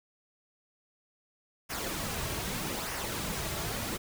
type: noise with flanger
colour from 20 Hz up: pink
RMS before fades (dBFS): -35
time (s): 1.69-3.98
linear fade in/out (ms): 20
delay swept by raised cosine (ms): 0.25 to 4.05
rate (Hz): 0.81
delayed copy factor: -0.5
effects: none